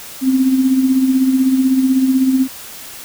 sine tone with tremolo, 262.2 Hz, C4, 4 cents sharp, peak -8 dBFS, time 0.21-2.48 s, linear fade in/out 50 ms, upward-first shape sine, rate 16 Hz, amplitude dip 50%, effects white hiss -33 dBFS RMS until 3.04 s

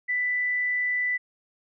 sine tone, 1985 Hz, B6, 8 cents sharp, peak -23 dBFS, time 0.08-1.18 s, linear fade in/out 20 ms, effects none

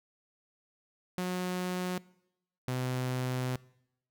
sawtooth tone pair in turn, 181.6 / 127.34 Hz, F#3 / C3, -32 / -47 cents, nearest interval tritone, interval 615 cents, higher first, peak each -27 / -27 dBFS, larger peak neither, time 1.18-1.98 / 2.68-3.56 s, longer second, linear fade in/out 0 ms, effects noise-tail reverb RT60 0.8 s tail -22 dB re dry

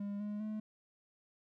triangle tone with pitch steps, 202.4 / 208 / 214.5 Hz, G#3 / G#3 / A3, -44 / +3 / -44 cents, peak -35 dBFS, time 0-0.6 s, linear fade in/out 5 ms, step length 200 ms, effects none

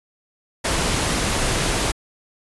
pink noise, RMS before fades -21 dBFS, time 0.64-1.92 s, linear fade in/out 10 ms, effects resampled to 24000 Hz

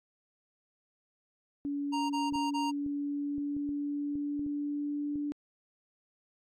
sine tone with pitch glide, 285.1 to 291.8 Hz, C#4 to D4, +49 to -11 cents, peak -31 dBFS, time 1.65-5.32 s, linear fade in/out 0 ms, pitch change +40 cents, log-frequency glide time 2.28-5.2 s
square tone bursts, 932.3 Hz, A#5, in tune, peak -32 dBFS, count 4, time 1.92-2.715 s, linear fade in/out 20 ms, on 180 ms, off 25 ms
clicks, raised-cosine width 3 ms, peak -34 dBFS, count 10, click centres 2.325 / 2.357 / 2.863 / 3.381 / 3.566 / 3.691 / 4.155 / 4.394 / 4.464 / 5.157 s
effects low-pass 7000 Hz 12 dB/octave + AAC 64 kbps

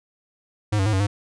square tone with pitch steps, 105.4 / 96.1 / 107.8 / 95.3 / 102.1 Hz, G#2 / G2 / A2 / G2 / G#2, +26 / -34 / -35 / -48 / -29 cents, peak -19 dBFS, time 0.72-1.07 s, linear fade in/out 10 ms, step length 70 ms, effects resampled to 22050 Hz

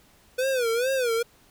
square tone with vibrato, 493.9 Hz, B4, in tune, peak -23 dBFS, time 0.38-1.23 s, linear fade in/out 10 ms, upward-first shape sine, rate 2.3 Hz, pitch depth 150 cents each way, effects pink hiss -58 dBFS RMS until 1.5 s

